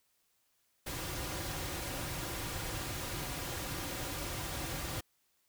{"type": "noise with comb filter", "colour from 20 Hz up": "pink", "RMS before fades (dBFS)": -39, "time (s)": [0.86, 5.01], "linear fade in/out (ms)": 10, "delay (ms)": 4.6, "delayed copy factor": -0.5, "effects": ["white hiss -75 dBFS RMS until 5.48 s"]}